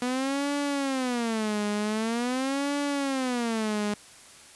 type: tone with vibrato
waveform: sawtooth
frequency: 244 Hz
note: B3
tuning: 21 cents flat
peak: -22 dBFS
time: 0.02-3.94 s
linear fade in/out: 2 ms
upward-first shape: sine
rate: 0.45 Hz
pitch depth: 280 cents each way
effects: white hiss -50 dBFS RMS until 4.55 s + resampled to 24000 Hz